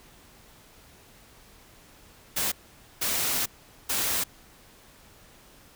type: noise bursts at uneven times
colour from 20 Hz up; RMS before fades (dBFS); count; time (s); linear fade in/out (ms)
white; -27; 3; 2.36-2.52 / 3.01-3.46 / 3.89-4.24; 10
effects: pink hiss -54 dBFS RMS until 5.75 s